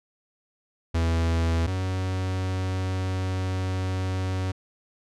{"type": "tone pair in turn", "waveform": "45% pulse", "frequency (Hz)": [82.8, 93.59], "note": ["E2", "F#2"], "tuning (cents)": [8, 20], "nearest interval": "major second", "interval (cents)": 212, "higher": "second", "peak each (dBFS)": [-21, -25], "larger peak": "first", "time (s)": [[0.94, 1.67], [1.67, 4.52]], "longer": "second", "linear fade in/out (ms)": 10, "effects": ["low-pass 7000 Hz 12 dB/octave"]}